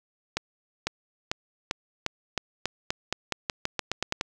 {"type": "accelerating click train", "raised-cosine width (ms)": 0.2, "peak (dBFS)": -9, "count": 17, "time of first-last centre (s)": [0.37, 4.211], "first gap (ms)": 500, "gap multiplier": 0.89, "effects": []}